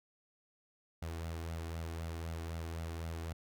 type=tone with flanger; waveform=sawtooth; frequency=82.41 Hz; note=E2; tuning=in tune; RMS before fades=-41 dBFS; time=1.02-3.33 s; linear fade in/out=5 ms; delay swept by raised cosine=1.4 to 2.8 ms; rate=3.9 Hz; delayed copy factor=+0.5; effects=none